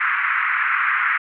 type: band-pass noise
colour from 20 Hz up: pink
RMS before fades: -20 dBFS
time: 0-1.18 s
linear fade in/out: 10 ms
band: 1200 to 2200 Hz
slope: 48 dB/octave
effects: none